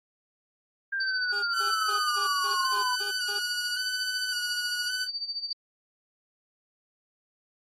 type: exponential sweep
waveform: sine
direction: down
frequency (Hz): 1605 to 987.8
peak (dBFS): -27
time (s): 0.92-2.95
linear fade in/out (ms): 10
type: tone with tremolo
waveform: sine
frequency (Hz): 4612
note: D8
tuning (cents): -32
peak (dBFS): -28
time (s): 1-5.53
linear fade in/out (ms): 5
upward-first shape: sine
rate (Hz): 14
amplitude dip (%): 75
type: tone bursts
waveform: 20% pulse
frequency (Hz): 407.1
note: G#4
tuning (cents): -35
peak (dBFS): -34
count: 8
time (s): 1.32-3.39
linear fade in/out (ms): 10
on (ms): 110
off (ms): 170
type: tone with vibrato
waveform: sawtooth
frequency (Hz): 1480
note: F#6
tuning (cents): 0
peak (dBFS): -27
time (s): 1.52-5.08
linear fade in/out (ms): 50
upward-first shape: square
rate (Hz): 0.89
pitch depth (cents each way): 25
effects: AAC 32 kbps